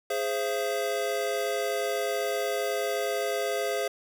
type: chord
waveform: square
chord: Ab augmented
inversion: none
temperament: equal with one note detuned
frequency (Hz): 415.3 / 523.3 / 675.1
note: Ab4 / C5 / E5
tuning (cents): 0 / 0 / +41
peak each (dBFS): -32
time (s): 0.1-3.88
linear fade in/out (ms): 5
effects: none